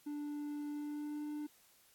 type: tone with pitch glide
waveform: triangle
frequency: 293.7 to 298 Hz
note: D4 to D4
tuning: 0 to +25 cents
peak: -37 dBFS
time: 0.06-1.47 s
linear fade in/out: 10 ms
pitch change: +25 cents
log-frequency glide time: 0.67-1.26 s
effects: white hiss -67 dBFS RMS until 1.94 s + AAC 64 kbps